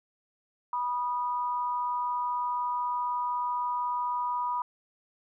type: tone pair together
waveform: sine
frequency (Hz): 978 / 1232.2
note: B5 / D#6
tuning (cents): -17 / -17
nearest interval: major third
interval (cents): 400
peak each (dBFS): -28 / -35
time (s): 0.73-4.62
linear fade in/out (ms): 2
effects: none